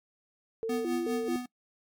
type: tone with vibrato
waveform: sine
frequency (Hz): 392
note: G4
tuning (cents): 0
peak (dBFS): -29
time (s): 0.63-1.36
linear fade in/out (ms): 0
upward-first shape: square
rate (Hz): 2.3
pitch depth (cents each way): 240
type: tone with tremolo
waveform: square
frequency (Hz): 248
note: B3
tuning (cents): +7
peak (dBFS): -30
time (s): 0.69-1.46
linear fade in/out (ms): 5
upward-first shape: sine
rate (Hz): 5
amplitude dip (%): 65
effects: noise-tail reverb RT60 0.1 s tail -22 dB re dry + MP3 96 kbps